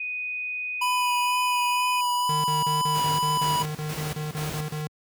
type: tone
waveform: sine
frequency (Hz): 2489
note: D#7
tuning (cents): 0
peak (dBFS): -28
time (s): 0-2.01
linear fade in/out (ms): 5
type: tone with vibrato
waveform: square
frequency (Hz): 987.8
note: B5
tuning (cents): 0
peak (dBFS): -23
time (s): 0.81-3.63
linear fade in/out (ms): 10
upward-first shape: sine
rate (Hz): 2.1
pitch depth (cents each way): 15
type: tone bursts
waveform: square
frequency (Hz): 152.4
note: D#3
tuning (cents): -36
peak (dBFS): -29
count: 14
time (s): 2.29-4.871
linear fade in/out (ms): 2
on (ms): 150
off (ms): 37
type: noise with tremolo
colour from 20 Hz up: pink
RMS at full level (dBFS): -34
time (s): 2.94-4.83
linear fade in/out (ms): 20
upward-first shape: square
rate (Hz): 2.1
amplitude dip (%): 65
effects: high-pass 80 Hz 12 dB/octave